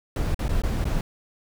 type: noise with dropouts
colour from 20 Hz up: brown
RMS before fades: -24 dBFS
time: 0.16-1.01 s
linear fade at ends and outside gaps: 2 ms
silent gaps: 0.345-0.391 / 0.482-0.491 / 0.62-0.635 / 0.843-0.853 s
effects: none